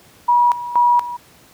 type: tone with tremolo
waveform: sine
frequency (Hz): 965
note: B5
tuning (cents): -40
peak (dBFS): -10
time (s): 0.28-1.17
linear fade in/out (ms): 10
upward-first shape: square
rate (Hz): 2.1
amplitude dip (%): 80
effects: pink hiss -48 dBFS RMS until 1.53 s + high-pass 80 Hz 12 dB/octave